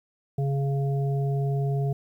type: harmonic tone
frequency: 138.59 Hz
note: C#3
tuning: in tune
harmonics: 1 / 3 / 5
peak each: -23 / -33 / -37 dBFS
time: 0.38-1.93 s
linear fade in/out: 5 ms
effects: 10-bit